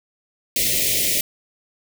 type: band-stop noise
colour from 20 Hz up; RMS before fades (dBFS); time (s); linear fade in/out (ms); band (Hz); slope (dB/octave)
white; -20; 0.56-1.21; 2; 660 to 1900; 96
effects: none

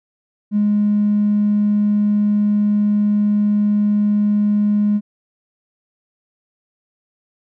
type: tone with tanh clipping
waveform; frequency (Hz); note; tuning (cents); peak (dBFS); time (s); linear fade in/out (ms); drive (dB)
triangle; 207.7; G#3; 0; -12; 0.51-5.01; 50; 1
effects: none

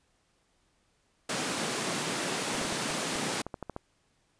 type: high-pass noise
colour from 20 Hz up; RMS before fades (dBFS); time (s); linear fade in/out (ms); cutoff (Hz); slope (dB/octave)
pink; -32; 1.29-3.42; 5; 160; 24
type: clicks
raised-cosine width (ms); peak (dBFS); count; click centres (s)
1; -22; 11; 2.551 / 2.614 / 2.651 / 2.725 / 2.905 / 3.158 / 3.466 / 3.542 / 3.627 / 3.697 / 3.764
effects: pink hiss -71 dBFS RMS until 4.39 s + resampled to 22050 Hz

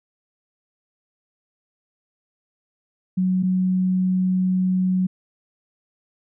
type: tone pair in turn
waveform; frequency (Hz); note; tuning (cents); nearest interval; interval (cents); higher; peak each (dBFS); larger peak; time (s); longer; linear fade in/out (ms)
sine; 185 / 185; F#3 / F#3; 0 / 0; unison; 0; neither; -17; neither; 3.17-3.43 / 3.43-5.07; second; 10
effects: none

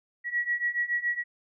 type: beating tone pair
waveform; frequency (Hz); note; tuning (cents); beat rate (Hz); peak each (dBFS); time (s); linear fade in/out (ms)
sine; 1919 / 1926.1; A#6 / B6; +50 / -44; 7.1; -30 / -28; 0.24-1.24; 50
effects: none

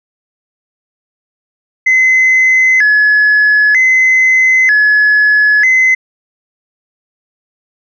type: tone with vibrato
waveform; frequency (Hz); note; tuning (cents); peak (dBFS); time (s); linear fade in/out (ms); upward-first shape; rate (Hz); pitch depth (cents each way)
sine; 1864.7; A#6; 0; -4; 1.86-5.95; 10; square; 0.53; 160
effects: tanh soft clip ceiling -3 dBFS

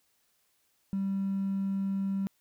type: tone with hard clipping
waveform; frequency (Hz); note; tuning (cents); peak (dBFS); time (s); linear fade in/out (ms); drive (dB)
triangle; 195; G3; -9; -28; 0.93-2.27; 0; 3
effects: white hiss -72 dBFS RMS until 2.4 s

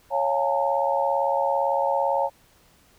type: chord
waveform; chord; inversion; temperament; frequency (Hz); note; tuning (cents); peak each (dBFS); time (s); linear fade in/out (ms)
sine; Bb minor seventh; first; equal with one note detuned; 554.4 / 698.5 / 830.6 / 908.4; Db5 / F5 / Ab5 / Bb5; 0 / 0 / 0 / -45; -24 / -28 / -27 / -25; 0.1-2.3; 50
effects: pink hiss -58 dBFS RMS until 2.98 s

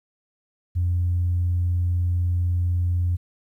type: tone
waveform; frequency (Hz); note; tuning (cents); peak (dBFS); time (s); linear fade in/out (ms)
sine; 88; F2; +14; -18; 0.75-3.17; 20
effects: tanh soft clip ceiling -15 dBFS + 10-bit

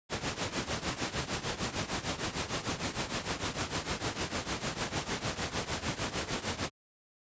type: noise with tremolo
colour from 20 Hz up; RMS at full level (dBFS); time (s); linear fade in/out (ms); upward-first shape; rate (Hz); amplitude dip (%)
pink; -30; 0.09-6.7; 50; triangle; 6.6; 85
effects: high-pass 80 Hz 12 dB/octave + resampled to 16000 Hz

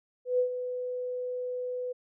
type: tone with ADSR envelope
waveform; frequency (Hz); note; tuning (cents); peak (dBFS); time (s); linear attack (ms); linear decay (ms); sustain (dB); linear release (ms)
sine; 498.8; B4; +17; -21; 0.25-1.93; 140; 97; -10; 15
effects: none

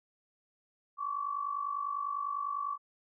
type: tone pair together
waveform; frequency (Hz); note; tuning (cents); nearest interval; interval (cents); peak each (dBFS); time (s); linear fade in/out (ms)
sine; 1100 / 1150; C#6 / D6; -14 / -37; minor second; 77; -37 / -34; 0.97-2.78; 50
effects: none

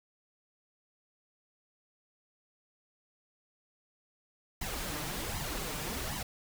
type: noise with flanger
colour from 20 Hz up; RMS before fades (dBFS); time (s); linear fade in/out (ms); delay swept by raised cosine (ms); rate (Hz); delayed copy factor
pink; -37; 4.61-6.23; 5; 0.98 to 6.78; 1.3; +0.65
effects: none

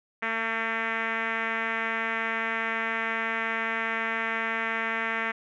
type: tone with low-pass filter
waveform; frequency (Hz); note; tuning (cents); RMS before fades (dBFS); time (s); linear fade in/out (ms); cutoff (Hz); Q
5% pulse; 225.6; A3; +44; -29; 0.22-5.32; 10; 2000; 2.8
effects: none

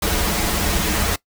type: noise with comb filter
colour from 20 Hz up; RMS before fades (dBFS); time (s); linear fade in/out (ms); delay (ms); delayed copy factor
pink; -20; 0.02-1.16; 5; 7.8; -0.9
effects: noise-tail reverb RT60 0.1 s tail -20 dB re dry

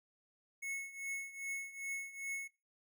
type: tone with tremolo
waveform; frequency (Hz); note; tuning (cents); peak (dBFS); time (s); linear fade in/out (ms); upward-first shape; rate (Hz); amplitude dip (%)
square; 2193; C#7; -19; -38; 0.62-2.48; 10; triangle; 2.5; 85
effects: noise-tail reverb RT60 0.3 s tail -20 dB re dry

